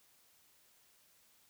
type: silence
effects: white hiss -68 dBFS RMS until 1.49 s